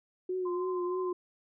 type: tone with vibrato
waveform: sine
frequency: 363.3 Hz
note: F#4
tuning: 32 cents flat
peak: -30 dBFS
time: 0.29-1.13 s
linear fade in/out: 5 ms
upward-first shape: triangle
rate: 3.2 Hz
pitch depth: 47 cents each way
type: tone with tremolo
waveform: sine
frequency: 1037 Hz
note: C6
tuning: 16 cents flat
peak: -37 dBFS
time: 0.45-1.13 s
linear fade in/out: 10 ms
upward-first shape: sine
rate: 13 Hz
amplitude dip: 25%
effects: none